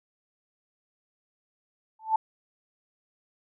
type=tone with exponential growth; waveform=sine; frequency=880 Hz; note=A5; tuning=in tune; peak=-16 dBFS; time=1.99-2.16 s; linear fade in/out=5 ms; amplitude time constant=36 ms; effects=none

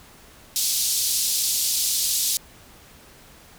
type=band-pass noise; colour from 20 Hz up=pink; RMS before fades=-23 dBFS; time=0.56-2.37 s; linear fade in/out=0 ms; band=4100 to 15000 Hz; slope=24 dB/octave; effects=pink hiss -49 dBFS RMS until 3.58 s

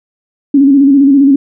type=tone with vibrato; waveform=sine; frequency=277.2 Hz; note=C#4; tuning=in tune; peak=-3 dBFS; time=0.54-1.36 s; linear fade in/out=5 ms; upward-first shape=square; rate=15 Hz; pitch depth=51 cents each way; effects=none

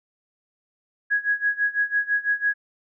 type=tone with tremolo; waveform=sine; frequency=1662 Hz; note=G#6; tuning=1 cent sharp; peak=-17 dBFS; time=1.1-2.54 s; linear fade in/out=20 ms; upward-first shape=sine; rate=6 Hz; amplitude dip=90%; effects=none

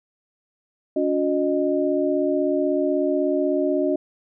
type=tone cluster; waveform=sine; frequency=285.4 / 361.6 / 615 Hz; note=D4 / F#4 / D#5; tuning=-49 / -40 / -20 cents; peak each=-23 dBFS; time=0.96-3.96 s; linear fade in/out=5 ms; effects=none

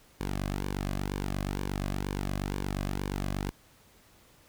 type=tone with flanger; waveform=sawtooth; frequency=48.48 Hz; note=G1; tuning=18 cents flat; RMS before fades=-33 dBFS; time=0.2-3.51 s; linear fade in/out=10 ms; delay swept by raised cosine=1.5 to 2.22 ms; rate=2.1 Hz; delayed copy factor=-0.65; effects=pink hiss -60 dBFS RMS until 4.48 s

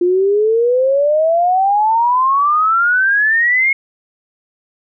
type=exponential sweep; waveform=sine; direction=up; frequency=348.1 to 2182 Hz; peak=-10 dBFS; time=0.01-3.73 s; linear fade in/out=5 ms; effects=none

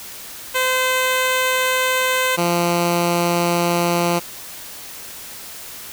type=tone pair in turn; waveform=10% pulse; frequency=514 / 172.72 Hz; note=C5 / F3; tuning=-31 / -19 cents; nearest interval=octave + perfect fifth; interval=1888 cents; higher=first; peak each=-8 dBFS; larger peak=neither; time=0.54-2.37 / 2.37-4.2 s; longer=neither; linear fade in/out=20 ms; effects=white hiss -35 dBFS RMS until 5.92 s

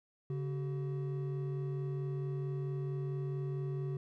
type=tone pair together; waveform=triangle; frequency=140.7 / 377.6 Hz; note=C#3 / F#4; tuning=+26 / +35 cents; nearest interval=octave + perfect fourth; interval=1709 cents; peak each=-33 / -40 dBFS; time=0.3-3.97 s; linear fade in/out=2 ms; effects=none

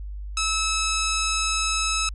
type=tone; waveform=10% pulse; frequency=1300 Hz; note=E6; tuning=24 cents flat; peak=-14 dBFS; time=0.37-2.09 s; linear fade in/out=2 ms; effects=added 50 Hz sine -31 dBFS peak until 2.14 s + resampled to 24000 Hz

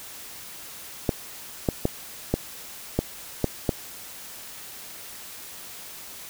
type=clicks; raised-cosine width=2 ms; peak=-7 dBFS; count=7; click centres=1.092 / 1.688 / 1.854 / 2.34 / 2.99 / 3.443 / 3.692 s; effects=white hiss -41 dBFS RMS until 6.29 s

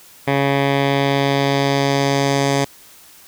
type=tone with low-pass filter sweep; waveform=10% pulse; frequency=139.1 Hz; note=C#3; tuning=6 cents sharp; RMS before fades=-17 dBFS; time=0.27-2.65 s; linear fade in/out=10 ms; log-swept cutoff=2500 to 7300 Hz; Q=1.4; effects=white hiss -45 dBFS RMS until 3.27 s

